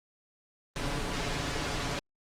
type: noise with comb filter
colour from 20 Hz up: pink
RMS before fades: -32 dBFS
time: 0.76-1.99 s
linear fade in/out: 0 ms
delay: 7 ms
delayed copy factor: +0.5
effects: low-pass 6000 Hz 12 dB/octave + Opus 32 kbps